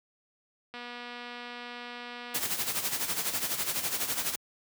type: click train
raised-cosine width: 0.3 ms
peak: -26 dBFS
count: 400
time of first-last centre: 0.74-2.389 s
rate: 242 Hz
type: noise with tremolo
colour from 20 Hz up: white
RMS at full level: -29 dBFS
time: 2.34-4.36 s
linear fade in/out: 10 ms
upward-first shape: sine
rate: 12 Hz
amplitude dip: 65%
effects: high-pass 80 Hz 12 dB/octave